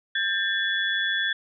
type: tone cluster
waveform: sine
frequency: 1595 / 1782 / 3412 Hz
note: G6 / A6 / G#7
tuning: +30 / +22 / +46 cents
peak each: -27 dBFS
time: 0.15-1.33 s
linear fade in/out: 5 ms
effects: none